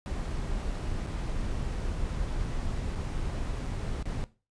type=noise with dropouts; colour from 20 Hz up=brown; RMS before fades=-32 dBFS; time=0.06-4.24 s; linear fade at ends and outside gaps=0 ms; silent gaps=1.065-1.07 / 2.952-2.957 / 3.66-3.665 / 4.027-4.056 s; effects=noise-tail reverb RT60 0.3 s tail -17 dB re dry + resampled to 22050 Hz